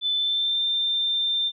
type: tone with pitch glide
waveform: sine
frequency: 3515 to 3585 Hz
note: A7 to A7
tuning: -2 to +32 cents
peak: -21 dBFS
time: 0.01-1.52 s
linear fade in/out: 50 ms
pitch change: +34 cents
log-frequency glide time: 0.14-0.6 s
effects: none